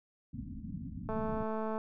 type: low-pass noise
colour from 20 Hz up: white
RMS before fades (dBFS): -42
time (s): 0.33-1.44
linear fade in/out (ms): 10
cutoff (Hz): 270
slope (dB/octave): 96
type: click train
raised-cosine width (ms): 1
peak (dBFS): -24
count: 152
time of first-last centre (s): 1.09-1.779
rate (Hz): 219
effects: none